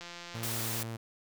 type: click train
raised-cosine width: 0.2 ms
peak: -27 dBFS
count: 77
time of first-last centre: 0.01-0.449 s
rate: 173 Hz
type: tone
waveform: sawtooth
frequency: 114 Hz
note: A#2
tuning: 38 cents flat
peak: -33 dBFS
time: 0.34-0.97 s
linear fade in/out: 10 ms
type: high-pass noise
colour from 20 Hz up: white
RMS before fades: -36 dBFS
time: 0.43-0.83 s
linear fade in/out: 2 ms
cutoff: 340 Hz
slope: 12 dB/octave
effects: none